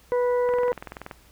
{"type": "harmonic tone", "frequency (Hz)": 491, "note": "B4", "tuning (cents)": -10, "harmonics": [1, 2, 3, 4], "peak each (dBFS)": [-20, -30, -41, -41], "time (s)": [0.12, 0.72], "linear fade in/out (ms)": 0}
{"type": "click train", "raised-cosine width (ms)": 0.5, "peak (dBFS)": -20, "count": 14, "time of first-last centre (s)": [0.49, 1.112], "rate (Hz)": 20.9}
{"effects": ["added 60 Hz sine -56 dBFS peak until 1.31 s", "pink hiss -56 dBFS RMS until 1.31 s"]}